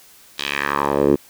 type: tone with band-pass filter sweep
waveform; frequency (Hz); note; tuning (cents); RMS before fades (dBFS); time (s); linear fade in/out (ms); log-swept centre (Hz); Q
10% pulse; 71; C#2; +42; -19; 0.38-1.16; 10; 3900 to 330; 2.3
effects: white hiss -48 dBFS RMS until 1.29 s